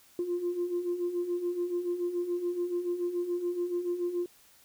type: beating tone pair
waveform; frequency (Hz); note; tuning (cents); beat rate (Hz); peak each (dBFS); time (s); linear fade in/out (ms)
sine; 346.2 / 353.2; F4 / F4; -15 / +20; 7; -35 / -29; 0.19-4.26; 2
effects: tanh soft clip ceiling -23 dBFS + white hiss -60 dBFS RMS until 4.64 s